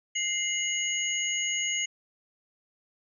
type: tone cluster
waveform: sine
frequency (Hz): 2093 / 2914 / 6670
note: C7 / F#7 / G#8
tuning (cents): 0 / -27 / +7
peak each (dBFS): -31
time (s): 0.15-1.86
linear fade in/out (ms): 10
effects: none